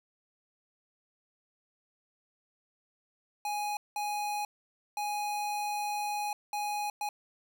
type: tone bursts at uneven times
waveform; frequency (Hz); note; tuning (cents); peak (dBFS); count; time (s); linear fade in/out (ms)
square; 830.6; G#5; 0; -32; 5; 3.45-3.77 / 3.96-4.45 / 4.97-6.33 / 6.53-6.9 / 7.01-7.09; 2
effects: none